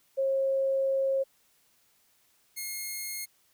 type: tone pair in turn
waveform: sine / 5% pulse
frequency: 539 / 2150 Hz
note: C#5 / C7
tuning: -49 / +47 cents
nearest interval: 2 octaves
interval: 2396 cents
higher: second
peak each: -24 dBFS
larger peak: neither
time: 0.17-1.24 / 2.56-3.26 s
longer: first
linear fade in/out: 20 ms
effects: white hiss -67 dBFS RMS until 3.53 s